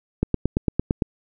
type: click train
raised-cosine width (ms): 3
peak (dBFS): -6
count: 8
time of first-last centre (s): 0.23-1.022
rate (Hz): 8.84
effects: none